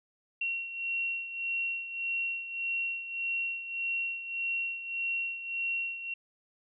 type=beating tone pair; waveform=sine; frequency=2735 / 2736.7 Hz; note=F7 / F7; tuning=-37 / -36 cents; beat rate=1.7 Hz; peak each=-32 / -38 dBFS; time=0.41-6.14 s; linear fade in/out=5 ms; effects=none